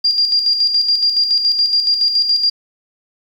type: tone with tremolo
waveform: sine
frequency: 4789 Hz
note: D8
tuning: 33 cents sharp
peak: -10 dBFS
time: 0.04-2.5 s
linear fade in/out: 10 ms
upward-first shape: square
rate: 7.1 Hz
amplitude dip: 50%
effects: 8-bit